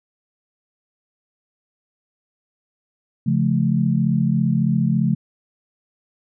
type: chord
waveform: sine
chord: Db augmented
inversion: none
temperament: just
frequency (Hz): 138.59 / 173.24 / 216.5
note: Db3 / F3 / A3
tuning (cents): 0 / -14 / -28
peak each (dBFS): -20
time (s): 3.26-5.15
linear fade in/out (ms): 10
effects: none